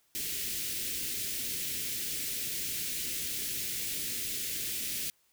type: band-stop noise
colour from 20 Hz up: white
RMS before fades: -35 dBFS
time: 0.15-5.1 s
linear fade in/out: 0 ms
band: 430 to 2000 Hz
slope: 24 dB/octave
effects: white hiss -70 dBFS RMS until 5.32 s